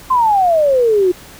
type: exponential sweep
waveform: sine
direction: down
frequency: 1058 to 350.9 Hz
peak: -9 dBFS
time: 0.1-1.12 s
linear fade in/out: 10 ms
effects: pink hiss -38 dBFS RMS until 1.39 s